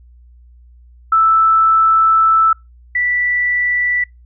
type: tone pair in turn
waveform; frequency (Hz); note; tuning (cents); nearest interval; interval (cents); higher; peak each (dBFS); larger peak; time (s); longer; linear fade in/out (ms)
sine; 1318.5 / 1965.8; E6 / B6; 0 / -9; perfect fifth; 691; second; -8 / -13; first; 1.12-2.53 / 2.95-4.04; first; 5
effects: noise-tail reverb RT60 0.2 s tail -26 dB re dry + added 60 Hz sine -41 dBFS peak until 4.25 s